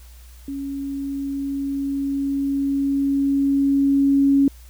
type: tone with level ramp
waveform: sine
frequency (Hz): 277.2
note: C#4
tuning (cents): 0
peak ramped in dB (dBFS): -26 to -12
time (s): 0.48-4.48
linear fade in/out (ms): 2
effects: added 60 Hz sine -41 dBFS peak until 4.69 s + white hiss -52 dBFS RMS until 4.69 s